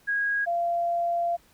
sine tone pair in turn, 1644 / 688.2 Hz, G#6 / F5, -18 / -26 cents, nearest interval octave + minor third, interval 1508 cents, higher first, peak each -23 dBFS, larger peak neither, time 0.07-0.46 / 0.46-1.37 s, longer second, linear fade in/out 20 ms, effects pink hiss -60 dBFS RMS until 1.53 s

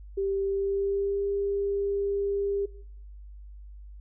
sine tone with pitch glide, 392 to 400.2 Hz, G4 to G4, 0 to +36 cents, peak -25 dBFS, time 0.17-2.66 s, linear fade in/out 10 ms, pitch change +36 cents, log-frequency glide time 0.42-1.26 s, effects noise-tail reverb RT60 0.7 s tail -20 dB re dry + added 50 Hz sine -42 dBFS peak until 4 s

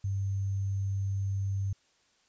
sine tone with sample-and-hold, 98 Hz, G2, in tune, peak -28 dBFS, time 0.04-1.73 s, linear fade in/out 5 ms, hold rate 6300 Hz, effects white hiss -68 dBFS RMS until 2.28 s + resampled to 16000 Hz

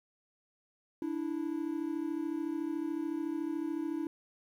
triangle tone pair together, 294.4 / 328.2 Hz, D4 / E4, +4 / -8 cents, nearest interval major second, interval 188 cents, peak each -34 / -33 dBFS, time 1.02-4.07 s, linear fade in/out 2 ms, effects 11-bit

